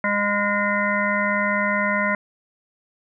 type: harmonic tone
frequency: 204.7 Hz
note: G#3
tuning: 25 cents flat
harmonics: 1 / 3 / 5 / 7 / 9 / 10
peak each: -26 / -26 / -26 / -26 / -26 / -26 dBFS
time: 0.04-2.15 s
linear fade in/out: 2 ms
effects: none